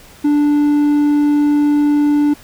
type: tone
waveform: triangle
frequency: 293.2 Hz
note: D4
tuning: 3 cents flat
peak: -8 dBFS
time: 0.24-2.34 s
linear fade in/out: 10 ms
effects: pink hiss -42 dBFS RMS until 2.43 s